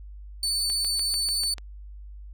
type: tone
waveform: 30% pulse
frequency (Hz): 4504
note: C#8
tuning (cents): +27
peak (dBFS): -21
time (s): 0.43-1.54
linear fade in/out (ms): 2
type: click train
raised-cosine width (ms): 0.2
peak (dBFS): -22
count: 7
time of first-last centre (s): 0.7-1.582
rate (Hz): 6.8
effects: added 50 Hz sine -39 dBFS peak until 2.33 s